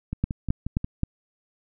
two click trains, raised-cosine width 5 ms, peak -10 / -16 dBFS, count 4 / 5, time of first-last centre 0.24-1.034 / 0.13-0.844 s, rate 3.78 / 5.6 Hz, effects none

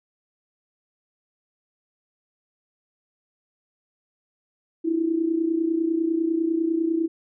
sine tone with amplitude modulation, 327.9 Hz, E4, 9 cents flat, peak -17 dBFS, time 4.84-7.08 s, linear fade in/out 20 ms, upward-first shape sine, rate 30 Hz, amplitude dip 70%, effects none

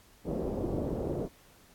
white low-pass noise, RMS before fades -33 dBFS, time 0.24-1.29 s, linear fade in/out 50 ms, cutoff 530 Hz, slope 24 dB/octave, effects pink hiss -60 dBFS RMS until 1.74 s + AAC 64 kbps

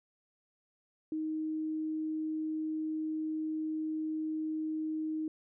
sine tone, 312.9 Hz, D#4, 10 cents sharp, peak -32 dBFS, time 1.12-5.28 s, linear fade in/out 2 ms, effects none

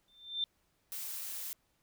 sine tone with exponential growth, 3572 Hz, A7, 25 cents sharp, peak -28 dBFS, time 0.08-0.44 s, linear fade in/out 1 ms, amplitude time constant 78 ms
blue noise, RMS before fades -41 dBFS, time 0.92-1.53 s, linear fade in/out 0 ms
effects pink hiss -75 dBFS RMS until 1.82 s

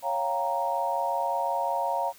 sine chord, G half-diminished seventh, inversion second, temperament equal, 554.4 / 698.5 / 784 / 932.3 Hz, Db5 / F5 / G5 / Bb5, 0 / 0 / 0 / 0 cents, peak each -32 / -30 / -34 / -28 dBFS, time 0.02-2.13 s, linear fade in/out 50 ms, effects white hiss -53 dBFS RMS until 2.18 s

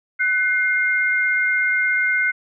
sine tone pair together, 1498.6 / 2118 Hz, F#6 / C7, +22 / +21 cents, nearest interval tritone, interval 599 cents, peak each -19 dBFS, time 0.19-2.32 s, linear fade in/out 20 ms, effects none

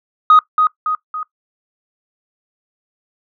sine tone with echo, 1250 Hz, D#6, 8 cents sharp, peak -3 dBFS, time 0.3-0.39 s, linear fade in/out 2 ms, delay 280 ms, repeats 3, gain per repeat -6 dB, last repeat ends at 1.23 s, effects noise-tail reverb RT60 0.1 s tail -20 dB re dry + tanh soft clip ceiling -2 dBFS

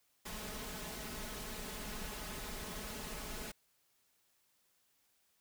pink noise with comb filter, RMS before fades -44 dBFS, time 0.25-3.52 s, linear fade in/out 10 ms, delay 4.7 ms, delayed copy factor +0.65, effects white hiss -75 dBFS RMS until 5.4 s

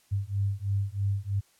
sine beating tone pair, 98 / 101.1 Hz, G2 / G#2, 0 / -46 cents, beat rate 3.1 Hz, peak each -29 / -29 dBFS, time 0.11-1.41 s, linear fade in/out 20 ms, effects white hiss -64 dBFS RMS until 1.59 s + low-pass 12000 Hz 12 dB/octave

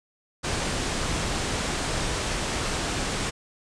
pink low-pass noise, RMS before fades -28 dBFS, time 0.43-3.31 s, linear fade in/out 20 ms, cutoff 9200 Hz, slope 48 dB/octave, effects none

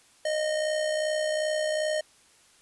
square tone with amplitude modulation, 616 Hz, D#5, 17 cents flat, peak -24 dBFS, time 0.25-2.01 s, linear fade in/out 5 ms, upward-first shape sine, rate 62.6 Hz, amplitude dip 45%, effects white hiss -59 dBFS RMS until 2.61 s + resampled to 24000 Hz

